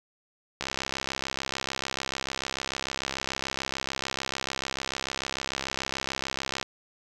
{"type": "click train", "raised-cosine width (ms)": 0.2, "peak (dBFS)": -12, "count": 403, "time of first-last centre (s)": [0.61, 6.628], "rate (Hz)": 66.8, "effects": []}